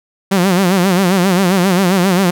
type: tone with vibrato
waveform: sawtooth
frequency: 185.6 Hz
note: F#3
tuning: 6 cents sharp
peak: -6 dBFS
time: 0.31-2.31 s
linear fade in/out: 10 ms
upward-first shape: sine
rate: 7.5 Hz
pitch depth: 120 cents each way
effects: none